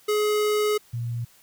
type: tone pair in turn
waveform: square / sine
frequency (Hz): 421.5 / 118.28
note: G#4 / A#2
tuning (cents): +26 / +26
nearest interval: octave + minor seventh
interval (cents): 2200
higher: first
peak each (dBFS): -21 / -26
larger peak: first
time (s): 0.08-0.78 / 0.93-1.25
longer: first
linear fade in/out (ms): 10
effects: white hiss -56 dBFS RMS until 1.42 s